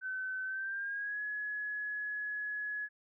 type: tone with pitch glide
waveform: sine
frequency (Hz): 1523 to 1689.9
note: F#6 to G#6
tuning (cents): +50 to +30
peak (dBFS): -35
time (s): 0.01-2.89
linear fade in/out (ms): 50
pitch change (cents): +180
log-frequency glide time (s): 0.44-1.22
effects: none